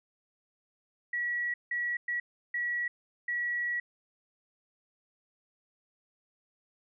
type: tone bursts at uneven times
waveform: sine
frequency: 1928 Hz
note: B6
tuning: 42 cents flat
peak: -29 dBFS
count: 5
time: 1.13-1.54 / 1.71-1.97 / 2.08-2.2 / 2.54-2.88 / 3.28-3.8 s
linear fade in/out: 5 ms
effects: none